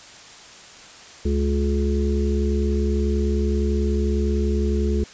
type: harmonic tone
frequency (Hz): 70.9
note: C#2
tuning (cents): +40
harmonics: 1 / 3 / 5 / 6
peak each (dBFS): -20 / -25 / -27 / -28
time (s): 1.25-5.04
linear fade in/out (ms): 5
effects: white hiss -43 dBFS RMS until 5.13 s + resampled to 16000 Hz